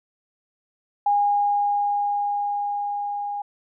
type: tone with level ramp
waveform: sine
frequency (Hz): 817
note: G#5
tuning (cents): -29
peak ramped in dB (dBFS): -16 to -26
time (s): 1.06-3.42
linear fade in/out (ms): 5
effects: none